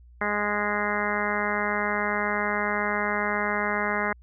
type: harmonic tone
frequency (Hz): 207.3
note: G#3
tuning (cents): -3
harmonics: 1 / 2 / 3 / 4 / 5 / 6 / 7 / 8 / 9 / 10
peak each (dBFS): -33 / -33 / -33 / -33 / -33 / -33 / -33 / -33 / -33 / -33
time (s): 0.21-4.13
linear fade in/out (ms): 5
effects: added 60 Hz sine -48 dBFS peak until 4.22 s